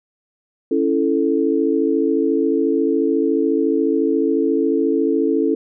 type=chord; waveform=sine; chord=A major; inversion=first; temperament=equal with one note detuned; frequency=277.2 / 331.3 / 440 Hz; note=C#4 / E4 / A4; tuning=0 / +9 / 0 cents; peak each=-19 dBFS; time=0.71-5.55 s; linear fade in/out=5 ms; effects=none